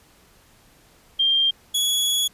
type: tone pair in turn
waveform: sine / sawtooth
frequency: 3187 / 3369 Hz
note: G7 / G#7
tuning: +28 / +24 cents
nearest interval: minor second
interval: 96 cents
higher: second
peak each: -16 dBFS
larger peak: neither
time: 1.19-1.51 / 1.74-2.28 s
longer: second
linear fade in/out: 10 ms
effects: pink hiss -55 dBFS RMS until 2.33 s + resampled to 32000 Hz